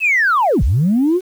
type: linear two-way sweep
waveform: sine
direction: down then up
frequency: 2684 to 46.32 to 382.4 Hz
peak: -10 dBFS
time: 0-1.21 s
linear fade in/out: 50 ms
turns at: 0.63 s
effects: tanh soft clip ceiling -7 dBFS + 7-bit